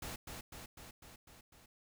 pink noise with echo, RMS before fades -44 dBFS, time 0.02-0.16 s, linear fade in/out 5 ms, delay 250 ms, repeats 6, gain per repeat -3 dB, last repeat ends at 1.66 s, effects none

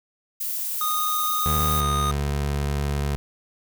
violet noise, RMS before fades -28 dBFS, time 0.4-1.81 s, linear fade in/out 10 ms
square tone, 1235 Hz, D#6, 13 cents flat, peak -24 dBFS, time 0.81-2.11 s, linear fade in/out 2 ms
25% pulse tone with pitch glide, 76.1 to 71.42 Hz, D#2 to D2, -38 to -48 cents, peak -19 dBFS, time 1.46-3.16 s, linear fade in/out 0 ms, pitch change -110 cents, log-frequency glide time 1.76-1.83 s
effects none

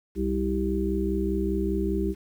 harmonic tone, 65 Hz, C2, 11 cents flat, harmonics 1 / 3 / 5 / 6, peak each -29 / -29 / -29 / -29 dBFS, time 0.15-2.15 s, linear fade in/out 50 ms, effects 9-bit

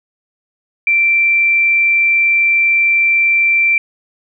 sine tone, 2349 Hz, D7, in tune, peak -9 dBFS, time 0.87-3.78 s, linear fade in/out 2 ms, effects none

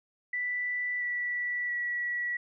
sine tone with pitch steps, 1975.5 / 1956.2 / 1937.1 Hz, B6 / B6 / B6, 0 / -17 / -34 cents, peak -29 dBFS, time 0.33-2.37 s, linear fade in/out 5 ms, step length 680 ms, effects none

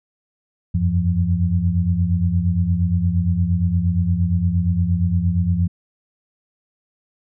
sine tone cluster, 85.9 / 94.5 / 173.4 Hz, F2 / F#2 / F3, -28 / +37 / -12 cents, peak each -20 dBFS, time 0.74-5.68 s, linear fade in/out 10 ms, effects none

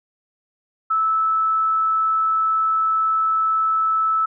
sine tone, 1309 Hz, E6, 13 cents flat, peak -16 dBFS, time 0.9-4.26 s, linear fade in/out 10 ms, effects none

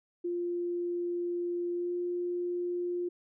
sine tone with pitch glide, 349.2 to 352.6 Hz, F4 to F4, 0 to +17 cents, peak -30 dBFS, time 0.24-3.09 s, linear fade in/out 10 ms, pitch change +17 cents, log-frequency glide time 1.74-1.93 s, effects none

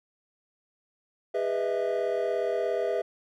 triangle chord, E major seventh, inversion first, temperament equal with one note detuned, 405.8 / 493.9 / 622.3 / 659.3 Hz, G#4 / B4 / D#5 / E5, -40 / 0 / 0 / 0 cents, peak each -28 / -28 / -31 / -28 dBFS, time 1.34-3.02 s, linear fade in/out 10 ms, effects tanh soft clip ceiling -16 dBFS

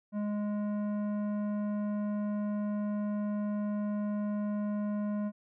sine tone with tanh clipping, 207.7 Hz, G#3, in tune, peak -32 dBFS, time 0.12-5.32 s, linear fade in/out 50 ms, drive 12 dB, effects none

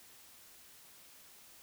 silence, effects white hiss -58 dBFS RMS until 1.62 s

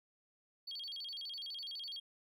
triangle tone with vibrato, 3822 Hz, A#7, 43 cents sharp, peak -39 dBFS, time 0.67-2 s, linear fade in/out 10 ms, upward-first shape square, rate 12 Hz, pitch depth 280 cents each way, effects tanh soft clip ceiling -39 dBFS

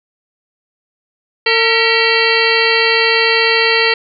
harmonic tone with a mistuned harmonic, 453.5 Hz, A#4, 48 cents flat, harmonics 1 / 2 / 3 / 4 / 5 / 6 / 7 / 9 / 10, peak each -16 / -22 / -22 / -16 / -19 / -17 / -22 / -21 / -20 dBFS, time 1.46-3.94 s, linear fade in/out 5 ms, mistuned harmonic 4, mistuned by +100 cents, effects none

